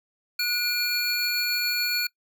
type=tone cluster; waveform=square; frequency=1458 / 2391 / 4381 Hz; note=F#6 / D7 / C#8; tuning=-26 / +30 / -21 cents; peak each=-33 / -29 / -27 dBFS; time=0.39-2.07 s; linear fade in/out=5 ms; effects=noise-tail reverb RT60 0.1 s tail -23 dB re dry